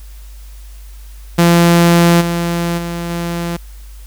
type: tone with level steps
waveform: sawtooth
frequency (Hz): 171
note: F3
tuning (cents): -36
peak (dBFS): -3 / -11 / -16 / -14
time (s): 1.38-3.57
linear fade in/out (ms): 10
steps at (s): 2.2 / 2.77 / 3.09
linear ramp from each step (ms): 20
effects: added 50 Hz sine -31 dBFS peak until 4.06 s + white hiss -46 dBFS RMS until 4.06 s